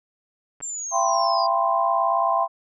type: clicks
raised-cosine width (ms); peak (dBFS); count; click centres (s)
0.5; -28; 2; 0.604 / 0.611
type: exponential sweep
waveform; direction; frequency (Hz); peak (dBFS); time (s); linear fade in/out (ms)
sine; down; 7459 to 4779; -28; 0.62-1.47; 10
type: chord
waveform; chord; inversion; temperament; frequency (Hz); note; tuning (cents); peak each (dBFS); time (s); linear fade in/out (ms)
sine; C major seventh; first; equal with one note detuned; 675.8 / 784 / 987.8 / 1046.5; E5 / G5 / B5 / C6; +43 / 0 / 0 / 0; -23 / -24 / -28 / -22; 0.91-2.48; 50
effects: none

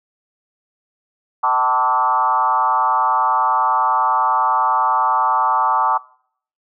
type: tone with frequency modulation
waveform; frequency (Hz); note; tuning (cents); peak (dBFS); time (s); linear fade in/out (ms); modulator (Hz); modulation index
sine; 1020; C6; -44; -13; 1.43-5.98; 10; 130; 1.8
effects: noise-tail reverb RT60 0.6 s tail -23 dB re dry

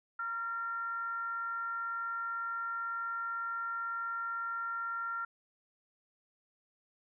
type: tone with frequency modulation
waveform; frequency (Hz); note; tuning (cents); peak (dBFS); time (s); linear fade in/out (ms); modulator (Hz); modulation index
sine; 1379; F6; -22; -34; 0.19-5.25; 5; 441; 0.32
effects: none

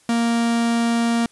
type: tone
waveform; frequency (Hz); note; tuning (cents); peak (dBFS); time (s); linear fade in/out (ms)
45% pulse; 233.1; A#3; 0; -17; 0.09-1.26; 2
effects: white hiss -56 dBFS RMS until 1.31 s + resampled to 24000 Hz

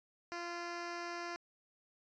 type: tone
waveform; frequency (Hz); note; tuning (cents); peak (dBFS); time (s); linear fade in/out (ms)
10% pulse; 345.4; F4; -19; -32; 0.32-1.36; 0
effects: resampled to 16000 Hz

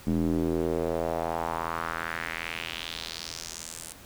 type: tone with band-pass filter sweep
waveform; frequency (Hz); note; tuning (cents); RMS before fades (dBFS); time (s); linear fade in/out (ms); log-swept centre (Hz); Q
square; 41.3; E1; +4; -31; 0.07-3.93; 0; 230 to 9500; 2.6
effects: pink hiss -49 dBFS RMS until 4.05 s

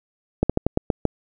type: slowing click train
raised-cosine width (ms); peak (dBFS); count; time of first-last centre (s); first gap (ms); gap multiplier
2; -4; 7; 0.43-1.053; 66; 1.18
effects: none

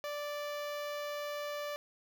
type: tone with notch filter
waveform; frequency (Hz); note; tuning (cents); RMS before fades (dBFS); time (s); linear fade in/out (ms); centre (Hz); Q
sawtooth; 586; D5; -4; -39; 0.04-1.76; 0; 8700; 1.2
effects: none

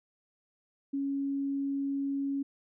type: tone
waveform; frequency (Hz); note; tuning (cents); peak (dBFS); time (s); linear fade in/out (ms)
sine; 277.2; C#4; 0; -29; 0.93-2.43; 10
effects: none

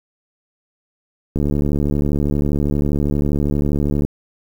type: click train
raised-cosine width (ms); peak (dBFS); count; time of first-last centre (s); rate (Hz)
3; -7; 196; 1.36-4.05; 72.5
effects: 7-bit

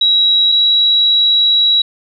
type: tone pair in turn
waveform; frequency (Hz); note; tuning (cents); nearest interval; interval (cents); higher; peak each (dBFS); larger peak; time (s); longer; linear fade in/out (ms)
sine; 3870 / 3885; B7 / B7; -36 / -29; unison; 7; second; -8; neither; 0.01-0.52 / 0.52-1.82; second; 5
effects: none

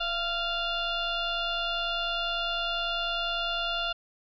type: tone with frequency modulation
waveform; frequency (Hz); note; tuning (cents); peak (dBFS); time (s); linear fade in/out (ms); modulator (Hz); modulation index
sine; 2093; C7; 0; -27; 0-3.93; 10; 706; 2.4
effects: none

